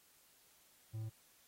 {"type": "tone", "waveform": "triangle", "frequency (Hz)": 110.4, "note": "A2", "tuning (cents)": 6, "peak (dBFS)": -38, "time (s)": [0.93, 1.1], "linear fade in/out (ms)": 20, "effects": ["white hiss -68 dBFS RMS until 1.47 s", "AAC 48 kbps"]}